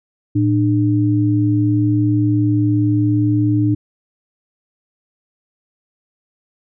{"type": "tone pair together", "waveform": "sine", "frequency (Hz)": [112.41, 300.1], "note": ["A2", "D4"], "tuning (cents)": [38, 38], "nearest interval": "octave + perfect fourth", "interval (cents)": 1700, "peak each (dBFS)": -15, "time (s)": [0.35, 3.75], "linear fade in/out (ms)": 10, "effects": []}